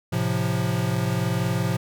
square chord, F major, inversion first, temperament equal, 110 / 130.81 / 174.61 Hz, A2 / C3 / F3, 0 / 0 / 0 cents, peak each -27 dBFS, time 0.12-1.77 s, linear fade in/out 10 ms, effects none

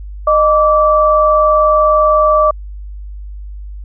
sine tone pair together, 615 / 1161 Hz, D#5 / D6, -20 / -20 cents, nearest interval major seventh, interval 1100 cents, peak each -10 dBFS, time 0.27-2.51 s, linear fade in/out 5 ms, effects added 50 Hz sine -25 dBFS peak until 3.84 s

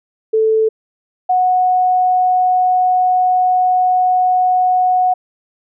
sine tone pair in turn, 440 / 734.4 Hz, A4 / F#5, 0 / -13 cents, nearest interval major sixth, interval 887 cents, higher second, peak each -10 dBFS, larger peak neither, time 0.33-0.69 / 1.29-5.14 s, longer second, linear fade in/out 10 ms, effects none

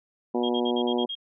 harmonic tone, 121.2 Hz, B2, 32 cents flat, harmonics 2 / 3 / 4 / 5 / 6 / 7 / 8, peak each -27 / -27 / -31 / -35 / -34 / -37 / -38 dBFS, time 0.34-1.06 s, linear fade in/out 10 ms
sine tone bursts, 3247 Hz, G#7, 40 cents flat, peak -30 dBFS, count 7, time 0.43-1.153 s, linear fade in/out 10 ms, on 63 ms, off 47 ms
effects none

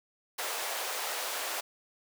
pink high-pass noise, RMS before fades -35 dBFS, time 0.38-1.61 s, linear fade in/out 10 ms, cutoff 510 Hz, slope 24 dB/octave, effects none

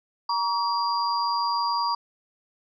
sine tone cluster, 945 / 1136 / 4782 Hz, A#5 / C#6 / D8, +23 / +42 / +30 cents, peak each -25 / -27 / -30 dBFS, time 0.29-1.95 s, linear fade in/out 5 ms, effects none

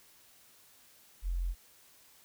sine tone, 43.7 Hz, F1, 2 cents sharp, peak -30 dBFS, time 1.22-1.55 s, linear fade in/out 50 ms, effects white hiss -61 dBFS RMS until 2.24 s

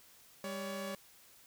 sawtooth tone pair together, 199.5 / 564.3 Hz, G3 / C#5, +31 / +31 cents, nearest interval octave + tritone, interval 1800 cents, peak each -38 / -37 dBFS, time 0.44-0.95 s, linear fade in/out 2 ms, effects white hiss -61 dBFS RMS until 1.46 s

